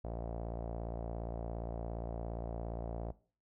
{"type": "tone with low-pass filter", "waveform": "sawtooth", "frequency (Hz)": 57.3, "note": "A#1", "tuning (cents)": -29, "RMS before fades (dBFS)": -41, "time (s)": [0.04, 3.12], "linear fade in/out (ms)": 5, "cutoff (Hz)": 660, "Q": 3.4, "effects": ["noise-tail reverb RT60 0.4 s tail -18 dB re dry"]}